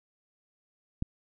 click, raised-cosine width 5 ms, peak -17 dBFS, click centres 1.024 s, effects none

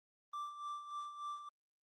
triangle tone with tremolo, 1174.7 Hz, D6, in tune, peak -37 dBFS, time 0.33-1.49 s, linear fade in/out 5 ms, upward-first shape sine, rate 3.4 Hz, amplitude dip 65%, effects Opus 24 kbps

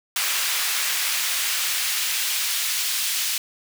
pink noise with high-pass filter sweep, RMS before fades -24 dBFS, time 0.16-3.38 s, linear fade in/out 2 ms, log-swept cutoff 1700 to 3000 Hz, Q 0.79, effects none

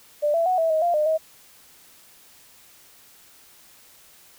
sine tone with pitch steps, 592 / 668 / 738 / 653 / 630 / 694 / 606 / 635 Hz, D5 / E5 / F#5 / E5 / D#5 / F5 / D#5 / D#5, +14 / +23 / -5 / -17 / +21 / -11 / -46 / +35 cents, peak -18 dBFS, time 0.22-1.18 s, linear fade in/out 20 ms, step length 120 ms, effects white hiss -52 dBFS RMS until 4.38 s

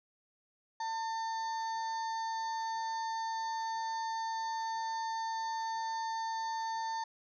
harmonic tone, 899 Hz, A5, 37 cents sharp, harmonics 1 / 2 / 4 / 5 / 6 / 7, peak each -34 / -46 / -55 / -49 / -62 / -54 dBFS, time 0.8-7.04 s, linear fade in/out 5 ms, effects none

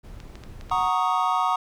brown noise, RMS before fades -41 dBFS, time 0.03-0.9 s, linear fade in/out 20 ms
clicks, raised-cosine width 0.2 ms, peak -26 dBFS, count 5, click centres 0.202 / 0.355 / 0.437 / 0.611 / 0.697 s
triangle chord, D# minor seventh, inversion first, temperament equal, 740 / 932.3 / 1108.7 / 1244.5 Hz, F#5 / A#5 / C#6 / D#6, 0 / 0 / 0 / 0 cents, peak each -24 dBFS, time 0.71-1.56 s, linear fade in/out 5 ms
effects none

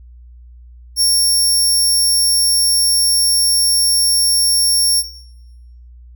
25% pulse tone, 5500 Hz, F8, 27 cents flat, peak -6 dBFS, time 0.96-5.04 s, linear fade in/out 50 ms, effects noise-tail reverb RT60 0.9 s tail -18 dB re dry + added 60 Hz sine -37 dBFS peak until 6.15 s

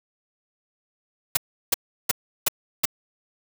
white noise bursts, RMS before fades -19 dBFS, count 5, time 1.35-2.855 s, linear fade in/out 5 ms, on 21 ms, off 350 ms, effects none

